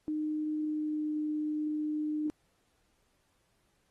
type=tone with pitch glide; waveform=sine; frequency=306.2 to 303.7 Hz; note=D#4 to D#4; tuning=-28 to -42 cents; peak=-30 dBFS; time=0.08-2.3 s; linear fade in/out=0 ms; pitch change=-14 cents; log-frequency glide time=0.53-1.17 s; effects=pink hiss -74 dBFS RMS until 3.9 s + AAC 32 kbps